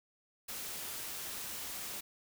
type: noise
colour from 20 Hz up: white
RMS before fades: -42 dBFS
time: 0.48-2.01 s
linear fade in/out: 10 ms
effects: none